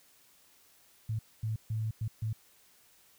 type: tone bursts at uneven times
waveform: sine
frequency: 110 Hz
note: A2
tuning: in tune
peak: -30 dBFS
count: 5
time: 1.09-1.19 / 1.43-1.56 / 1.7-1.91 / 2.01-2.08 / 2.22-2.33 s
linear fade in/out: 5 ms
effects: white hiss -63 dBFS RMS until 3.18 s